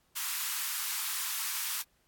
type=high-pass noise; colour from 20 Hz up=white; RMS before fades=-34 dBFS; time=0.15-1.83 s; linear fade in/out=20 ms; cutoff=920 Hz; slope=48 dB/octave; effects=pink hiss -71 dBFS RMS until 2.07 s + AAC 64 kbps